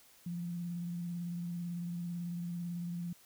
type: tone with vibrato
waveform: sine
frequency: 173.2 Hz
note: F3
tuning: 14 cents flat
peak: -36 dBFS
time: 0.26-3.13 s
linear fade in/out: 5 ms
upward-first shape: square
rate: 18 Hz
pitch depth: 21 cents each way
effects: white hiss -62 dBFS RMS until 3.25 s